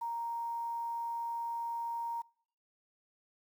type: tone with quantisation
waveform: sine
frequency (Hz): 932.3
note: A#5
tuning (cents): 0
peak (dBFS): -34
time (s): 0.01-2.22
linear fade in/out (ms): 10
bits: 10
effects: noise-tail reverb RT60 0.7 s tail -26 dB re dry